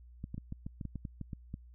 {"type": "clicks", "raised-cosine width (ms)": 5, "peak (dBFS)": -27, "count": 12, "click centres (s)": [0.241, 0.344, 0.38, 0.524, 0.665, 0.812, 0.853, 0.957, 1.052, 1.213, 1.332, 1.541], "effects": ["added 60 Hz sine -52 dBFS peak until 1.74 s"]}